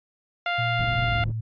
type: tone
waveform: 15% pulse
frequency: 698.5 Hz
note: F5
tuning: in tune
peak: -17 dBFS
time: 0.46-1.24 s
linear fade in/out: 2 ms
type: tone with pitch glide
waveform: sine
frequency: 117.7 to 111.29 Hz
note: A#2 to A2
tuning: +17 to +20 cents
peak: -26 dBFS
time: 0.58-1.41 s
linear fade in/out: 10 ms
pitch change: -97 cents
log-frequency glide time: 1.04-1.15 s
type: low-pass noise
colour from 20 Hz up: pink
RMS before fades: -31 dBFS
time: 0.79-1.32 s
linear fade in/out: 5 ms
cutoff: 180 Hz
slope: 12 dB/octave
effects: resampled to 11025 Hz